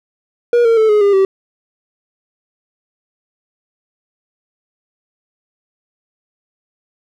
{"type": "tone with pitch steps", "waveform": "triangle", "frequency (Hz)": [477.9, 457.9, 438.7, 420.4, 402.8, 385.9], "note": ["A#4", "A#4", "A4", "G#4", "G4", "G4"], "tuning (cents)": [43, -31, -5, 21, 47, -27], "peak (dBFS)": -6, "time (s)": [0.53, 1.25], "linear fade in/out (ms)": 2, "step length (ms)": 120, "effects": []}